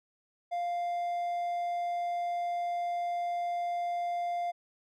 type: tone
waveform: triangle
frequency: 698.5 Hz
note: F5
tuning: in tune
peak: -28 dBFS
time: 0.51-4.52 s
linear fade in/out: 20 ms
effects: none